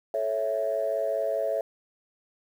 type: chord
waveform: sine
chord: A major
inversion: none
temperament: equal with one note detuned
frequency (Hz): 437.7 / 554.4 / 659.3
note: A4 / C#5 / E5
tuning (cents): -9 / 0 / 0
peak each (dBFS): -32 / -28 / -27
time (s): 0.14-1.61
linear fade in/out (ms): 2
effects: tanh soft clip ceiling -17 dBFS + 9-bit